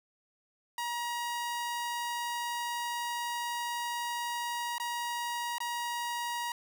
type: tone with dropouts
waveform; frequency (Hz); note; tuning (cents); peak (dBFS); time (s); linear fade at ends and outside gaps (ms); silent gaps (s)
sawtooth; 952; A#5; +36; -29; 0.78-6.52; 2; 4.782-4.799 / 5.583-5.603
effects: none